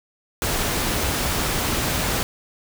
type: noise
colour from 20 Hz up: pink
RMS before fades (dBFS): -23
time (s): 0.42-2.23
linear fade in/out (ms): 0
effects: none